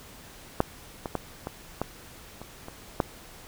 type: clicks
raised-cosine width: 1 ms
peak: -6 / -17 / -13 / -18 / -13 / -26 / -24 / -8 dBFS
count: 8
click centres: 0.604 / 1.058 / 1.153 / 1.471 / 1.816 / 2.416 / 2.684 / 3.002 s
effects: pink hiss -48 dBFS RMS until 3.47 s